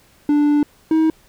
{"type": "tone pair in turn", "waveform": "triangle", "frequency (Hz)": [293.7, 318.2], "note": ["D4", "D#4"], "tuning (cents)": [0, 39], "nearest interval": "minor second", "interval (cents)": 139, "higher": "second", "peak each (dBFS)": -10, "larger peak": "neither", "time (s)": [[0.29, 0.63], [0.91, 1.1]], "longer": "first", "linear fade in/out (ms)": 2, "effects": ["pink hiss -53 dBFS RMS until 1.28 s"]}